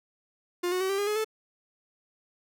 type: tone with pitch steps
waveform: 45% pulse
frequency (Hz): 353.6 / 366.3 / 379.4 / 393 / 407.1 / 421.7 / 436.8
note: F4 / F#4 / F#4 / G4 / G#4 / G#4 / A4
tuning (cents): +22 / -17 / +43 / +4 / -35 / +26 / -13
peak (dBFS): -26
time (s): 0.63-1.246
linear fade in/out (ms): 10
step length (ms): 88
effects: none